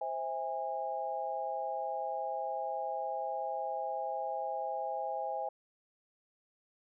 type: chord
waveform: sine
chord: C augmented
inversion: none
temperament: just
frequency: 523.3 / 654.1 / 817.6 Hz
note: C5 / E5 / G#5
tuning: 0 / -14 / -27 cents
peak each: -40 / -39 / -36 dBFS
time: 0.01-5.49 s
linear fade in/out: 5 ms
effects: none